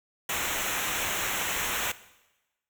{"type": "noise with comb filter", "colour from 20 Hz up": "pink", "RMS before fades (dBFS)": -30, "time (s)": [0.29, 1.92], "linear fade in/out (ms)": 5, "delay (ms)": 0.21, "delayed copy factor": -0.8, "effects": ["noise-tail reverb RT60 1.0 s tail -17 dB re dry"]}